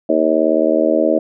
harmonic tone, 79.1 Hz, D#2, 29 cents sharp, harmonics 3 / 4 / 5 / 6 / 7 / 8, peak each -22 / -17 / -22 / -22 / -17 / -17 dBFS, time 0.09-1.19 s, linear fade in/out 5 ms, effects none

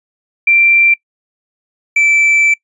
sine / triangle tone pair in turn, 2357 / 2325 Hz, D7 / D7, +6 / -18 cents, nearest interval unison, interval 24 cents, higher first, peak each -6 dBFS, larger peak neither, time 0.47-0.94 / 1.96-2.54 s, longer second, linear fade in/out 5 ms, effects noise-tail reverb RT60 0.1 s tail -24 dB re dry + resampled to 24000 Hz

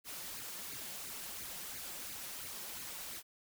white noise with flanger, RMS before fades -45 dBFS, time 0.04-3.23 s, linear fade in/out 50 ms, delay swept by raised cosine 0.43 to 5.73 ms, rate 2.9 Hz, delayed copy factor +0.65, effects none

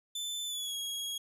sawtooth tone with pitch glide, 3525 to 3308 Hz, A7 to G#7, +2 to -8 cents, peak -32 dBFS, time 0.15-1.18 s, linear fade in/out 5 ms, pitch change -110 cents, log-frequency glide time 0.46-0.75 s, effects resampled to 32000 Hz

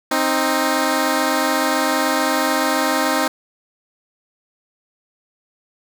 10% pulse tone pair together, 264.1 / 311.1 Hz, C4 / D#4, +16 / 0 cents, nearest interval minor third, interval 284 cents, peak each -11 dBFS, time 0.11-3.28 s, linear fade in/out 5 ms, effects none

